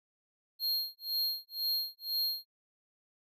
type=tone with tremolo; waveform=square; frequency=4234 Hz; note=C8; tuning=20 cents sharp; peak=-29 dBFS; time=0.59-2.46 s; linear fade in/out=50 ms; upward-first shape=sine; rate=2 Hz; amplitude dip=100%; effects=none